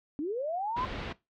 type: linear sweep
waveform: sine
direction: up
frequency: 273.9 to 1055 Hz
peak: -30 dBFS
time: 0.19-0.85 s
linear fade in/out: 0 ms
type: low-pass noise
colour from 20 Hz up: pink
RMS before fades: -38 dBFS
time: 0.76-1.13 s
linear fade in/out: 10 ms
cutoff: 3700 Hz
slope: 24 dB/octave
effects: noise-tail reverb RT60 0.2 s tail -18 dB re dry